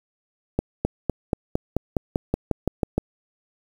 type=accelerating click train; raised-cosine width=2 ms; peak=-7 dBFS; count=13; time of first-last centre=0.59-2.98 s; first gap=260 ms; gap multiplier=0.95; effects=7-bit